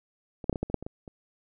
clicks, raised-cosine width 2 ms, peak -25 / -9 / -16 / -18 / -15 / -24 / -9 / -25 / -22 / -29 dBFS, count 10, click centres 0.442 / 0.496 / 0.528 / 0.558 / 0.63 / 0.7 / 0.743 / 0.826 / 0.865 / 1.078 s, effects none

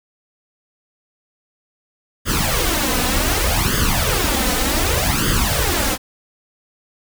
pink noise with flanger, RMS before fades -18 dBFS, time 2.25-5.98 s, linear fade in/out 50 ms, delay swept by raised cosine 0.61 to 4.01 ms, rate 0.66 Hz, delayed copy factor +0.75, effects none

